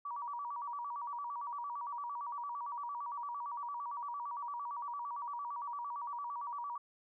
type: tone with vibrato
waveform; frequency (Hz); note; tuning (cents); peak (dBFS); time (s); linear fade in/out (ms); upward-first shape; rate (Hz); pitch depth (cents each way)
sine; 1046.5; C6; 0; -38; 0.05-6.78; 5; square; 8.8; 160
effects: none